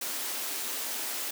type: high-pass noise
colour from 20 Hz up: white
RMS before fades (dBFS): -34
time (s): 0.01-1.31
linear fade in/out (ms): 5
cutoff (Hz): 220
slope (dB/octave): 96
effects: none